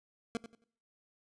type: tone with echo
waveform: 25% pulse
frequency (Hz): 231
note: A#3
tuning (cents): -16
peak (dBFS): -29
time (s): 0.35-0.37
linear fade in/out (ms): 0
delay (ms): 90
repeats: 3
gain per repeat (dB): -12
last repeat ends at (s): 0.64
effects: noise-tail reverb RT60 0.6 s tail -23 dB re dry + resampled to 22050 Hz